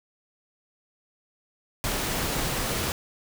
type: noise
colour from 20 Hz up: pink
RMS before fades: -28 dBFS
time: 1.84-2.92 s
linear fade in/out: 0 ms
effects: none